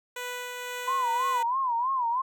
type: tone with tremolo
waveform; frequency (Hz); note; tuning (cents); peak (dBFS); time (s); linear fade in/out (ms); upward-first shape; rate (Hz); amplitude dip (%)
10% pulse; 493.9; B4; 0; -24; 0.16-1.43; 5; triangle; 2; 30
type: tone with vibrato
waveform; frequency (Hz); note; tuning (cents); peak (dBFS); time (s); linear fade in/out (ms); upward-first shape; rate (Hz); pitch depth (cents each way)
sine; 999; B5; +20; -24; 0.87-2.22; 10; sine; 3.1; 140
effects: none